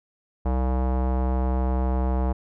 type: tone with low-pass filter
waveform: square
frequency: 64 Hz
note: C2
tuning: 38 cents flat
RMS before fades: -23 dBFS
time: 0.45-2.33 s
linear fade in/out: 10 ms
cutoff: 850 Hz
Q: 1.9
effects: none